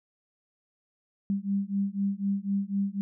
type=beating tone pair; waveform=sine; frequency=196.4 / 200.4 Hz; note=G3 / G3; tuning=+4 / +38 cents; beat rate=4 Hz; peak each=-29 dBFS; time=1.3-3.01 s; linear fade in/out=0 ms; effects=none